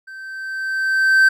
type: tone with level ramp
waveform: triangle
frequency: 1552 Hz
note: G6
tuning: 18 cents flat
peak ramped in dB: -32 to -6 dBFS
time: 0.07-1.29 s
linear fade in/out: 10 ms
effects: none